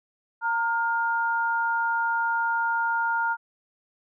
sine tone pair together, 920 / 1413.6 Hz, A#5 / F6, -23 / +21 cents, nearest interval perfect fifth, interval 744 cents, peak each -25 dBFS, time 0.41-3.37 s, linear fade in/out 50 ms, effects none

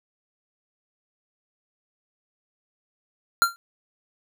square tone with exponential decay, 1380 Hz, F6, 21 cents flat, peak -12 dBFS, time 3.42-3.56 s, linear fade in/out 0 ms, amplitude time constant 30 ms, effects none

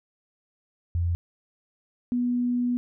sine tone pair in turn, 86 / 244.5 Hz, F2 / B3, -26 / -17 cents, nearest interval octave + tritone, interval 1809 cents, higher second, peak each -22 / -22 dBFS, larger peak neither, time 0.95-1.15 / 2.12-2.77 s, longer second, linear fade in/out 0 ms, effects none

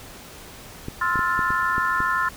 clicks, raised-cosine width 3 ms, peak -17 dBFS, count 7, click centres 0.884 / 1.157 / 1.192 / 1.392 / 1.505 / 1.781 / 2.004 s
sine chord, F major seventh, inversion second, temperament equal with one note detuned, 1046.5 / 1318.5 / 1409.9 / 1760 Hz, C6 / E6 / F6 / A6, 0 / 0 / +16 / 0 cents, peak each -24 / -27 / -25 / -26 dBFS, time 1.01-2.29 s, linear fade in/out 5 ms
effects pink hiss -42 dBFS RMS until 2.36 s

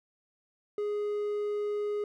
triangle tone, 415.3 Hz, G#4, in tune, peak -27 dBFS, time 0.78-2.04 s, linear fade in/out 2 ms, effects none

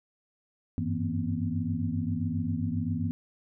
sine tone cluster, 93.7 / 101.2 / 164 / 239.2 / 260.7 Hz, F#2 / G#2 / E3 / A#3 / C4, +22 / -44 / -9 / +45 / -6 cents, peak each -34 / -34 / -33 / -32 / -37 dBFS, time 0.78-3.11 s, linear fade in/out 0 ms, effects none

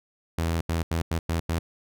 sawtooth tone bursts at uneven times, 82.7 Hz, E2, 6 cents sharp, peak -20 dBFS, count 6, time 0.38-0.61 / 0.69-0.83 / 0.91-1.02 / 1.11-1.19 / 1.29-1.4 / 1.49-1.59 s, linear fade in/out 5 ms, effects none

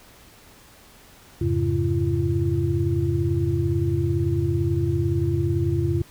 sine tone cluster, 87.1 / 104.9 / 136.4 / 341 Hz, F2 / G#2 / C#3 / F4, -4 / +18 / -28 / -41 cents, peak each -25 dBFS, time 1.41-6.02 s, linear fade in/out 5 ms, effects pink hiss -50 dBFS RMS until 6.1 s

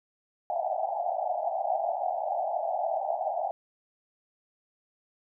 white band-pass noise, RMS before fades -30 dBFS, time 0.5-3.51 s, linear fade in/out 0 ms, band 620 to 810 Hz, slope 96 dB/octave, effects none

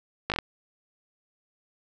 slowing click train, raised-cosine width 0.3 ms, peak -10 dBFS, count 5, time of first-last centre 0.3-0.387 s, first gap 18 ms, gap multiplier 1.13, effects none

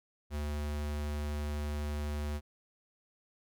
square tone, 74 Hz, D2, 14 cents sharp, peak -34 dBFS, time 0.3-2.41 s, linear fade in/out 50 ms, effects none

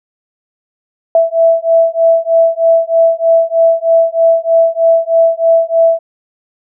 sine beating tone pair, 659.3 / 662.5 Hz, E5 / E5, 0 / +9 cents, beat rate 3.2 Hz, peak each -10 dBFS, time 1.15-5.99 s, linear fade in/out 2 ms, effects none

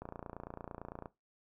click train, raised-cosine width 1 ms, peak -29 dBFS, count 31, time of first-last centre 0.02-1.058 s, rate 28.9 Hz, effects noise-tail reverb RT60 0.2 s tail -17 dB re dry

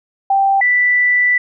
sine tone pair in turn, 784 / 1975.6 Hz, G5 / B6, 0 / 0 cents, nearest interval octave + major third, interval 1600 cents, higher second, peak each -10 dBFS, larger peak neither, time 0.3-0.61 / 0.61-1.38 s, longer second, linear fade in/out 5 ms, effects none

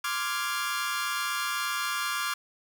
sawtooth chord, D half-diminished seventh, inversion third, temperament equal, 1046.5 / 1174.7 / 1396.9 / 1661.2 Hz, C6 / D6 / F6 / Ab6, 0 / 0 / 0 / 0 cents, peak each -33 / -29 / -29 / -32 dBFS, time 0.04-2.34 s, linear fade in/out 5 ms, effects none

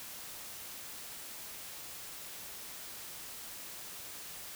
silence, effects white hiss -46 dBFS RMS until 4.55 s

